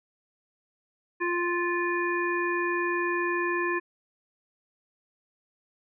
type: harmonic tone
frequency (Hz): 349.2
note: F4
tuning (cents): 0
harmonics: 1 / 3 / 5 / 7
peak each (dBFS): -28 / -31 / -30 / -36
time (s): 1.2-3.8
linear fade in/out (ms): 20
effects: none